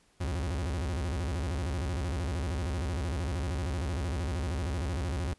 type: tone with vibrato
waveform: 40% pulse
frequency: 77.78 Hz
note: D#2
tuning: in tune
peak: -29 dBFS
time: 0.2-5.34 s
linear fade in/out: 10 ms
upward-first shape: square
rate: 13 Hz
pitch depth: 250 cents each way
effects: pink hiss -66 dBFS RMS until 5.38 s + resampled to 24000 Hz